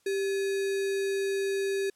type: tone with sample-and-hold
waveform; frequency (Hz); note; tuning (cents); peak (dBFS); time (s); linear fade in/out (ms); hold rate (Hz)
sine; 392; G4; 0; -26; 0.06-1.9; 5; 2100
effects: white hiss -69 dBFS RMS until 1.95 s + low-pass 11000 Hz 12 dB/octave